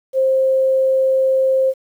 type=tone; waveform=sine; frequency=528 Hz; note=C5; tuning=16 cents sharp; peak=-12 dBFS; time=0.13-1.74 s; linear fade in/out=50 ms; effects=8-bit